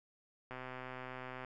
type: click train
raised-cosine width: 0.5 ms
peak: -30 dBFS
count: 121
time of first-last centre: 0.51-1.448 s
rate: 128 Hz
effects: none